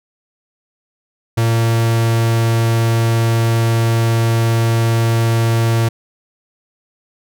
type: tone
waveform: 45% pulse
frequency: 114.7 Hz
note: A#2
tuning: 28 cents flat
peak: -12 dBFS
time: 1.37-5.89 s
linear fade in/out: 10 ms
effects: none